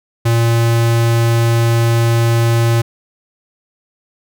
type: tone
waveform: square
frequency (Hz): 116.1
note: A#2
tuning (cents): -7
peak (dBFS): -11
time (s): 0.25-2.82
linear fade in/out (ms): 10
effects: none